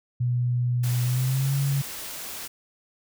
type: tone with pitch glide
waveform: sine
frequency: 122.5 to 139.1 Hz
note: B2 to C#3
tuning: -14 to +6 cents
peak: -21 dBFS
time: 0.2-1.82 s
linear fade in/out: 10 ms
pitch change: +220 cents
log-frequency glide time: 1.01-1.56 s
type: noise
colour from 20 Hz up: white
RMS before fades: -36 dBFS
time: 0.83-2.48 s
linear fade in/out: 10 ms
effects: none